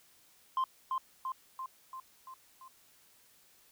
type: tone with echo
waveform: sine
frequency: 1046.5 Hz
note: C6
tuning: in tune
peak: -25 dBFS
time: 0.57-0.64 s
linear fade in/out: 2 ms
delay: 340 ms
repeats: 6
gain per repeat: -4 dB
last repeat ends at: 2.68 s
effects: tanh soft clip ceiling -27 dBFS + white hiss -64 dBFS RMS until 3.71 s